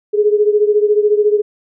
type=beating tone pair; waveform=sine; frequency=415.3 / 429.3 Hz; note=G#4 / A4; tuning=0 / -43 cents; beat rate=14 Hz; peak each=-11 / -15 dBFS; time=0.13-1.42 s; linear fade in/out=20 ms; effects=none